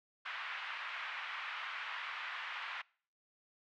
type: band-pass noise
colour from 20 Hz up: pink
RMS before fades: -43 dBFS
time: 0.25-2.82 s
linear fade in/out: 10 ms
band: 1100 to 2900 Hz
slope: 24 dB/octave
effects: noise-tail reverb RT60 0.5 s tail -25 dB re dry